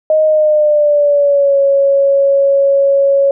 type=tone with pitch glide; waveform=sine; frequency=622.3 to 554.4 Hz; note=D#5 to C#5; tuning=0 to 0 cents; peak=-7 dBFS; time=0.1-3.31 s; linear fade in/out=2 ms; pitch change=-200 cents; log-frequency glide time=0.25-1.58 s; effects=none